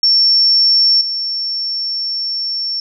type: tone with level steps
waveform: sine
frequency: 5440 Hz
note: F8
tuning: 46 cents flat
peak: -8 / -17 dBFS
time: 0.03-2.8 s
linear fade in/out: 2 ms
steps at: 1.01 s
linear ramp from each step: 2 ms
effects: none

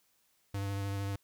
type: tone with vibrato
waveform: square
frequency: 99.3 Hz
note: G2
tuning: 23 cents sharp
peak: -34 dBFS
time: 0.54-1.16 s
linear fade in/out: 5 ms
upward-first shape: triangle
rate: 13 Hz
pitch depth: 20 cents each way
effects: white hiss -72 dBFS RMS until 1.23 s

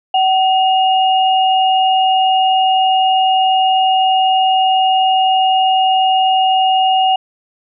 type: tone pair together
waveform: sine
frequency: 756.4 / 2852 Hz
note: F#5 / F7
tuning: +38 / +36 cents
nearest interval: octave + major seventh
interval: 2298 cents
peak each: -10 / -18 dBFS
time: 0.14-7.16 s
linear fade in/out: 5 ms
effects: none

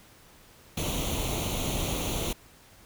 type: noise with comb filter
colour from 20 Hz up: pink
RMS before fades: -30 dBFS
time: 0.77-2.33 s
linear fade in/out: 5 ms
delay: 0.3 ms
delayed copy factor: +0.75
effects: pink hiss -55 dBFS RMS until 2.85 s

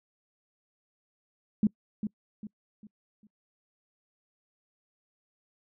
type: tone with echo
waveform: sine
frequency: 210.6 Hz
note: G#3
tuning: 24 cents sharp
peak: -19 dBFS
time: 1.63-1.67 s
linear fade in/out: 2 ms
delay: 400 ms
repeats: 4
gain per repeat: -9 dB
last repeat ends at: 3.27 s
effects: noise-tail reverb RT60 0.1 s tail -25 dB re dry

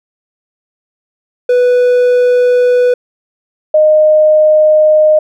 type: tone pair in turn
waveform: triangle / sine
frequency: 493.9 / 615.8 Hz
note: B4 / D#5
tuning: 0 / -18 cents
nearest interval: major third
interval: 382 cents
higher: second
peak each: -4 dBFS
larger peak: neither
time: 1.49-2.94 / 3.74-5.19 s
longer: neither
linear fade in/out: 5 ms
effects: none

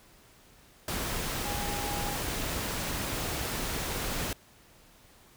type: tone in noise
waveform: sine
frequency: 819 Hz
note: G#5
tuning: 24 cents flat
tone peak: -37 dBFS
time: 1.45-2.16 s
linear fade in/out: 2 ms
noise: pink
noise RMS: -33 dBFS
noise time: 0.88-4.33 s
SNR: -7 dB
effects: pink hiss -58 dBFS RMS until 5.36 s

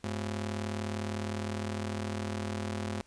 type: ring-modulated tone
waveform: sawtooth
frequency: 153.4 Hz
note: D#3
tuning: 24 cents flat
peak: -26 dBFS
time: 0.04-3.01 s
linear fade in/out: 0 ms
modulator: 56.8 Hz
effects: pink hiss -64 dBFS RMS until 3.06 s + resampled to 22050 Hz

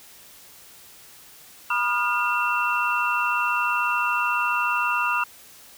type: tone cluster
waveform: sine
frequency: 975 / 1221 / 1415 / 2707 Hz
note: B5 / D#6 / F6 / E7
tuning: -23 / -33 / +22 / +45 cents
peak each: -26 dBFS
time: 1.7-5.24 s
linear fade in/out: 5 ms
effects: white hiss -48 dBFS RMS until 5.77 s

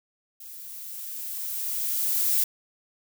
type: noise with level ramp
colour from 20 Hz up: violet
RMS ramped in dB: -43 to -22 dBFS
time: 0.4-2.44 s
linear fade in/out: 5 ms
effects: none

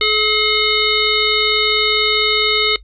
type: harmonic tone with a mistuned harmonic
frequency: 427.8 Hz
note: A4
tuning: 49 cents flat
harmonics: 1 / 3 / 5 / 7 / 9 / 10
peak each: -20 / -23 / -18 / -21 / -18 / -22 dBFS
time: 0.01-2.76 s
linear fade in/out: 2 ms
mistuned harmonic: 9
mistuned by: -67 cents
effects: noise-tail reverb RT60 0.1 s tail -20 dB re dry + added 50 Hz sine -38 dBFS peak until 2.83 s

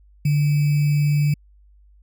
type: tone with sample-and-hold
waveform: sine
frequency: 146.83 Hz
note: D3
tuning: in tune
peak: -15 dBFS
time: 0.25-1.34 s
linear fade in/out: 5 ms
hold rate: 2450 Hz
effects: added 50 Hz sine -49 dBFS peak until 2.02 s

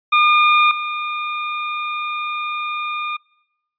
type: tone with level steps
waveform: 25% pulse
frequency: 1212 Hz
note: D#6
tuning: 46 cents flat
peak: -7 / -18 dBFS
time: 0.12-3.17 s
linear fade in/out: 10 ms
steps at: 0.71 s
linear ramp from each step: 2 ms
effects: noise-tail reverb RT60 1.0 s tail -26 dB re dry + resampled to 11025 Hz

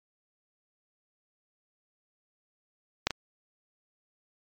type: clicks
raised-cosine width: 0.2 ms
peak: -6 / -13 dBFS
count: 2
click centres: 3.07 / 3.107 s
effects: MP3 96 kbps

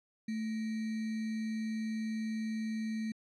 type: tone with sample-and-hold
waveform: sine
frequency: 220 Hz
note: A3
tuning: in tune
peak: -33 dBFS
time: 0.28-3.12 s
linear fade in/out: 5 ms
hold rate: 2100 Hz
effects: low-pass 6000 Hz 12 dB/octave

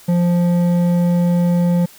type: tone with hard clipping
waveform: sine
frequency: 174.61 Hz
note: F3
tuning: in tune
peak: -14 dBFS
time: 0.08-1.86 s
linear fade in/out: 10 ms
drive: 8 dB
effects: white hiss -44 dBFS RMS until 1.98 s

